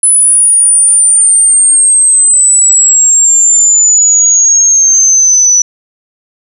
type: exponential sweep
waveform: sine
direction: down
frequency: 10050 to 5920 Hz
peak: -3 dBFS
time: 0.03-5.62 s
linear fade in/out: 2 ms
effects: none